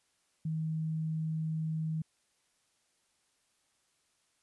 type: tone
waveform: sine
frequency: 158.6 Hz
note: D#3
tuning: 33 cents sharp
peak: -31 dBFS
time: 0.45-2.02 s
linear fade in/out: 5 ms
effects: white hiss -74 dBFS RMS until 4.42 s + resampled to 24000 Hz